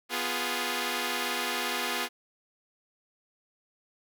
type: chord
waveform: 5% pulse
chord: F diminished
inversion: second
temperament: equal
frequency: 246.9 / 349.2 / 415.3 Hz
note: Cb4 / F4 / Ab4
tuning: 0 / 0 / 0 cents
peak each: -22 dBFS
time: 0.09-2.09 s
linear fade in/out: 50 ms
effects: none